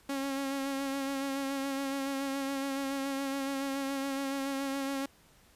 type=tone with vibrato; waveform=sawtooth; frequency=273.7 Hz; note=C#4; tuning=22 cents flat; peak=-28 dBFS; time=0.09-5.06 s; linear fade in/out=5 ms; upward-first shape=sine; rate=7.1 Hz; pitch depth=28 cents each way; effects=pink hiss -62 dBFS RMS until 5.55 s + resampled to 32000 Hz